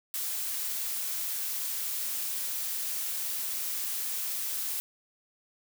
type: noise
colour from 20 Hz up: blue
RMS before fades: -33 dBFS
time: 0.14-4.8 s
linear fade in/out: 0 ms
effects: none